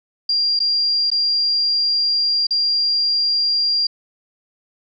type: tone with dropouts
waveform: sine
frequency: 4775 Hz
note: D8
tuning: 28 cents sharp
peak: -15 dBFS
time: 0.29-3.87 s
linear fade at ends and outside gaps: 5 ms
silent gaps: 0.592-0.601 / 1.103-1.115 / 2.469-2.507 s
effects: none